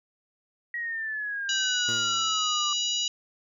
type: exponential sweep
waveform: sine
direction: down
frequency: 1914 to 1174.7 Hz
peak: -29 dBFS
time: 0.74-2.73 s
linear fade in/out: 2 ms
type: harmonic tone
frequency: 972 Hz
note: B5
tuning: 28 cents flat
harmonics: 3 / 4 / 5 / 6 / 7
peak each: -28 / -31 / -36 / -37 / -33 dBFS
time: 1.49-3.08 s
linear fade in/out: 2 ms
type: tone with exponential decay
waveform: 15% pulse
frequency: 116.2 Hz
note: A#2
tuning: 5 cents flat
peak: -28 dBFS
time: 1.88-2.67 s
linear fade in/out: 5 ms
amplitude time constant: 170 ms
effects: none